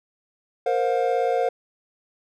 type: chord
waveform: triangle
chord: Bb suspended second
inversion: none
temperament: equal with one note detuned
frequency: 466.2 / 523.3 / 714.4 Hz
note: Bb4 / C5 / F5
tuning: 0 / 0 / +39 cents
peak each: -22 dBFS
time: 0.66-1.49 s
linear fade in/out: 5 ms
effects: none